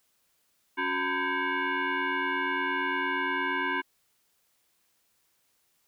sine tone with frequency modulation, 277.2 Hz, C#4, in tune, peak -26 dBFS, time 0.77-3.82 s, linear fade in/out 20 ms, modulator 643 Hz, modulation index 3.1, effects white hiss -71 dBFS RMS until 5.87 s

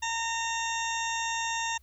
harmonic tone with a mistuned harmonic, 916 Hz, A#5, 31 cents flat, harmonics 1 / 2 / 3 / 4 / 6 / 7 / 8, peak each -32 / -35 / -37 / -38 / -40 / -40 / -41 dBFS, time 0.02-1.78 s, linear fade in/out 10 ms, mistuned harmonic 6, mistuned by +43 cents, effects added 67 Hz sine -56 dBFS peak until 1.82 s + white hiss -69 dBFS RMS until 1.82 s

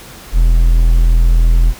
triangle tone, 41.61 Hz, E1, 17 cents sharp, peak -4 dBFS, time 0.32-1.74 s, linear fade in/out 50 ms, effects pink hiss -35 dBFS RMS until 1.79 s

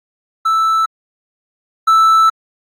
triangle tone pair in turn, 1318.5 / 1318.5 Hz, E6 / E6, 0 / 0 cents, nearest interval unison, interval 0 cents, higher neither, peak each -9 / -5 dBFS, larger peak second, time 0.45-0.86 / 1.87-2.3 s, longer second, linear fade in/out 10 ms, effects AAC 64 kbps

